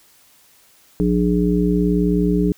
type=harmonic tone; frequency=59.3 Hz; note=A#1; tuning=30 cents sharp; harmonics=1 / 3 / 5 / 7; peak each=-23 / -17 / -20 / -22 dBFS; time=1-2.52 s; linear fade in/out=0 ms; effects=white hiss -53 dBFS RMS until 2.57 s